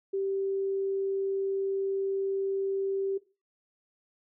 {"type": "tone", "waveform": "sine", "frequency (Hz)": 389.9, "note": "G4", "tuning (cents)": -9, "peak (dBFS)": -27, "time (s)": [0.13, 3.18], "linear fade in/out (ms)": 10, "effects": ["noise-tail reverb RT60 0.3 s tail -18 dB re dry"]}